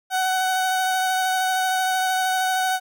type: tone with vibrato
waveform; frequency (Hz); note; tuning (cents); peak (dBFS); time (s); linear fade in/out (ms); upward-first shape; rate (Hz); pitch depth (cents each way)
30% pulse; 749; F#5; +21; -17; 0.1-2.8; 50; sine; 13; 14
effects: none